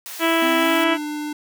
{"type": "high-pass noise", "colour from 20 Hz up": "white", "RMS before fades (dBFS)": -34, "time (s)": [0.06, 0.84], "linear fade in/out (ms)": 0, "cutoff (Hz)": 710, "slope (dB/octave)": 12}
{"type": "harmonic tone", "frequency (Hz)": 329.6, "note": "E4", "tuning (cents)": 0, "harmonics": [1, 2, 3, 4, 5, 6, 7, 8, 9, 10], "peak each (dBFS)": [-20, -23, -25, -26, -27, -28, -28, -29, -30, -30], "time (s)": [0.19, 0.98], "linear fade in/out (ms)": 50}
{"type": "tone with pitch glide", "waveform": "square", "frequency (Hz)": [260, 298.7], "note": ["C4", "D4"], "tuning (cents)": [-11, 29], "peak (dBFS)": -26, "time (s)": [0.42, 1.33], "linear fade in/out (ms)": 5, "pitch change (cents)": 240, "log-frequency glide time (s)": [0.57, 0.86]}
{"effects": []}